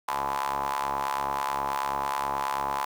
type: ring-modulated tone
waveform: sawtooth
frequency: 69.3 Hz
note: C#2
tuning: in tune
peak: -20 dBFS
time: 0.08-2.85 s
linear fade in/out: 5 ms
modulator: 937 Hz
effects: 8-bit